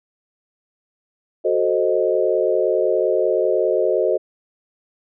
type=chord; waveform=sine; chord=F# diminished seventh; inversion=none; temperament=equal with one note detuned; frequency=370 / 440 / 525.4 / 622.3 Hz; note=F#4 / A4 / C5 / Eb5; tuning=0 / 0 / +7 / 0 cents; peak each=-21 dBFS; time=1.44-4.18 s; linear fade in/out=20 ms; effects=none